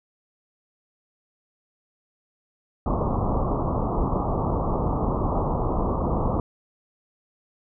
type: low-pass noise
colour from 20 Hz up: pink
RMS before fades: -24 dBFS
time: 2.86-6.4 s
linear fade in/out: 2 ms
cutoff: 1200 Hz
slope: 96 dB/octave
effects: none